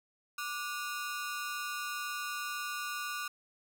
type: ring-modulated tone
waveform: sawtooth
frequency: 1316 Hz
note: E6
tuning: 3 cents flat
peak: -29 dBFS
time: 0.38-3.28 s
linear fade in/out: 5 ms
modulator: 139 Hz
effects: none

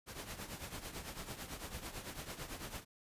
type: noise with tremolo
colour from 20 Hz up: pink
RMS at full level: -43 dBFS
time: 0.06-2.85 s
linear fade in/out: 50 ms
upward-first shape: triangle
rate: 9 Hz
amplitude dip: 75%
effects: resampled to 32000 Hz

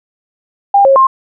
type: tone with pitch steps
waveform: sine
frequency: 800 / 543 / 1061 Hz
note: G5 / C#5 / C6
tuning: +35 / -36 / +24 cents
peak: -4 dBFS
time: 0.74-1.07 s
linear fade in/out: 5 ms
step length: 110 ms
effects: none

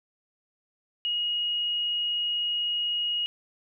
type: tone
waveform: sine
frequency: 2884 Hz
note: F#7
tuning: 45 cents flat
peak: -25 dBFS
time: 1.05-3.26 s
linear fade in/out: 0 ms
effects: none

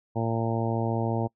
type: harmonic tone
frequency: 114.3 Hz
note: A#2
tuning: 34 cents flat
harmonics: 1 / 2 / 3 / 4 / 5 / 6 / 7 / 8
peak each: -28 / -31 / -33 / -34 / -35 / -36 / -36 / -37 dBFS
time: 0.15-1.28 s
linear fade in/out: 20 ms
effects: noise-tail reverb RT60 0.1 s tail -25 dB re dry

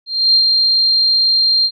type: tone with ADSR envelope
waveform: sine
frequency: 4186 Hz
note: C8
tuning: in tune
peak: -7 dBFS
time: 0.06-1.71 s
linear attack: 280 ms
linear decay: 89 ms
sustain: -3 dB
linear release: 62 ms
effects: none

